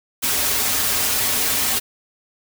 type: noise with comb filter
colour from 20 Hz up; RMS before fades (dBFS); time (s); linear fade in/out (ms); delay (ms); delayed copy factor
white; -20; 0.22-1.8; 20; 5.9; -0.75
effects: none